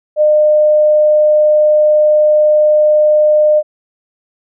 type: tone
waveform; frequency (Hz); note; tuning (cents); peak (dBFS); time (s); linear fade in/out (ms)
sine; 606; D#5; -46; -6; 0.16-3.63; 50
effects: none